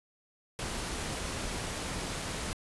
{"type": "noise with dropouts", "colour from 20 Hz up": "pink", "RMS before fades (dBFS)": -36, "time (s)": [0.59, 2.53], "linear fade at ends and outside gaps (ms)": 0, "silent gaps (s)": [2.218, 2.221], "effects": ["resampled to 24000 Hz"]}